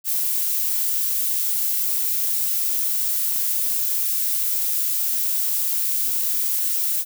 violet noise, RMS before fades -22 dBFS, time 0.04-7.05 s, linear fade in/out 50 ms, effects none

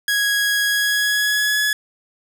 sawtooth tone with pitch glide, 1658 to 1694.8 Hz, G#6 to G#6, -3 to +35 cents, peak -13 dBFS, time 0.08-1.73 s, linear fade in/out 2 ms, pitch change +38 cents, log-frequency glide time 0.65-1.6 s, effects none

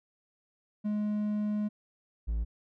triangle tone pair in turn, 209.8 / 55.71 Hz, G#3 / A1, +18 / +22 cents, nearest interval octave + major seventh, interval 2296 cents, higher first, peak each -26 dBFS, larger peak neither, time 0.84-1.69 / 2.27-2.45 s, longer first, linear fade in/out 20 ms, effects none

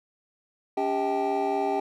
triangle tone cluster, 281.9 / 398.2 / 640 / 781 / 865 Hz, C#4 / G4 / D#5 / G5 / A5, +29 / +27 / +49 / -7 / -30 cents, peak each -31 / -26 / -31 / -26 / -32 dBFS, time 0.77-1.8 s, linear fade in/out 5 ms, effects none

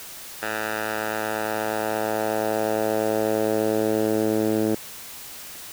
10% pulse tone with band-pass filter sweep, 108.5 Hz, A2, 24 cents flat, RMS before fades -24 dBFS, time 0.42-4.75 s, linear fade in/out 5 ms, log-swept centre 1500 to 320 Hz, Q 1.3, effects white hiss -39 dBFS RMS until 5.72 s

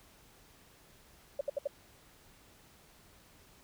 sine tone bursts, 566 Hz, C#5, 36 cents sharp, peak -29 dBFS, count 4, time 1.39-1.674 s, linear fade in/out 5 ms, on 20 ms, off 68 ms, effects pink hiss -61 dBFS RMS until 3.63 s

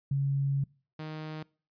sine / sawtooth tone pair in turn, 138.59 / 155.56 Hz, C#3 / D#3, 0 / 0 cents, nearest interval major second, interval 200 cents, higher second, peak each -25 / -33 dBFS, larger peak first, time 0.11-0.64 / 0.99-1.43 s, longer first, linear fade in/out 5 ms, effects noise-tail reverb RT60 0.4 s tail -24 dB re dry + resampled to 11025 Hz

